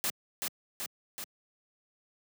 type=noise with echo; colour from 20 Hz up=white; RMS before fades=-31 dBFS; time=0.04-0.1 s; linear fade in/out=0 ms; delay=380 ms; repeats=3; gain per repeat=-3 dB; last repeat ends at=1.24 s; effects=high-pass 150 Hz 12 dB/octave